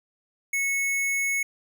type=tone; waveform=square; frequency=2200 Hz; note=C#7; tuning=14 cents flat; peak=-24 dBFS; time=0.53-1.43 s; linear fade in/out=5 ms; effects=none